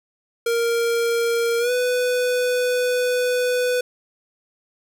square tone with pitch glide, 466.2 to 496.8 Hz, A#4 to B4, 0 to +10 cents, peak -19 dBFS, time 0.46-3.81 s, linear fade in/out 5 ms, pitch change +110 cents, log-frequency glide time 1.59-1.71 s, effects none

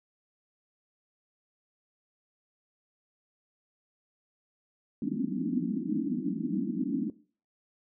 white band-pass noise, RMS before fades -31 dBFS, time 5.02-7.1 s, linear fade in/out 2 ms, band 170 to 320 Hz, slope 96 dB/octave, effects noise-tail reverb RT60 0.4 s tail -18 dB re dry

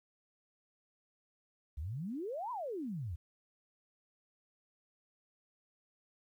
sine exponential two-way sweep, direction up then down, 65.41 to 1036 to 74.5 Hz, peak -37 dBFS, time 1.77-3.16 s, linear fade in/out 10 ms, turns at 2.51 s, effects 12-bit

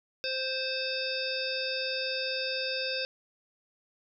harmonic tone, 523 Hz, C5, 1 cent flat, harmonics 1 / 3 / 5 / 7 / 9 / 10, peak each -35 / -39 / -36 / -38 / -37 / -38 dBFS, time 0.24-3.05 s, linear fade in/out 0 ms, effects 11-bit

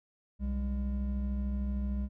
triangle tone pair together, 63.2 / 203 Hz, B1 / G#3, +41 / -39 cents, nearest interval octave + minor sixth, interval 2020 cents, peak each -29 / -34 dBFS, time 0.39-2.09 s, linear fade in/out 50 ms, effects none

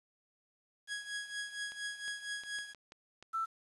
sawtooth tone with tremolo, 1661.2 Hz, G#6, in tune, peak -32 dBFS, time 0.87-2.74 s, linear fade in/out 50 ms, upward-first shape triangle, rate 4.3 Hz, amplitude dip 80%
clicks, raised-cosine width 0.2 ms, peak -34 dBFS, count 7, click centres 1.72 / 2.08 / 2.436 / 2.587 / 2.747 / 2.921 / 3.226 s
sine tone, 1330 Hz, E6, 15 cents sharp, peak -32 dBFS, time 3.33-3.46 s, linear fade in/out 20 ms
effects resampled to 24000 Hz + 10-bit

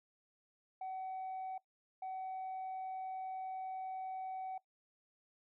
sine tone bursts at uneven times, 755 Hz, F#5, 35 cents sharp, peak -38 dBFS, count 2, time 0.81-1.58 / 2.02-4.58 s, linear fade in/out 5 ms, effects noise-tail reverb RT60 0.1 s tail -20 dB re dry + tanh soft clip ceiling -38 dBFS

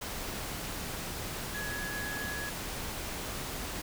sine tone in noise, 1679 Hz, G#6, 18 cents sharp, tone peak -37 dBFS, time 1.54-2.5 s, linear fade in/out 10 ms, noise pink, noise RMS -38 dBFS, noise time 0.01-3.82 s, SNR -2 dB, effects none

